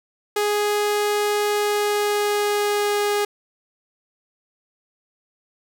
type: tone with pitch glide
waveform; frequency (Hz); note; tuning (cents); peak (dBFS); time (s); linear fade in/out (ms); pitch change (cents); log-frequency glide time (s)
sawtooth; 415.3 to 412.2; G#4 to G#4; 0 to -13; -15; 0.36-3.25; 5; -13; 1.51-3.06
effects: 9-bit